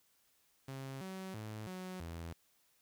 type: tone with pitch steps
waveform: sawtooth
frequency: 134.5 / 189.2 / 108.1 / 184.7 / 83.6 Hz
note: C3 / F#3 / A2 / F#3 / E2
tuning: +48 / +39 / -30 / -3 / +25 cents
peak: -39 dBFS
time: 0.68-2.33 s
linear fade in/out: 5 ms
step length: 330 ms
effects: white hiss -73 dBFS RMS until 2.81 s